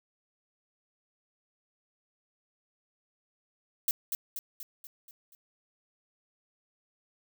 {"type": "noise with echo", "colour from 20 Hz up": "violet", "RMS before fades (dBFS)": -27, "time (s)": [3.88, 3.91], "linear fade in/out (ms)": 0, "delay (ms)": 240, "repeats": 6, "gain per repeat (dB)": -5, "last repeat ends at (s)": 5.35, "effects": []}